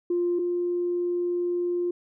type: tone pair in turn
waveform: sine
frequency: 350 / 351.6 Hz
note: F4 / F4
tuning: +4 / +12 cents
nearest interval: unison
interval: 8 cents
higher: second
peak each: -21 / -23 dBFS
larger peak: first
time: 0.1-0.39 / 0.39-1.91 s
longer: second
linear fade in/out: 5 ms
effects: tanh soft clip ceiling -17 dBFS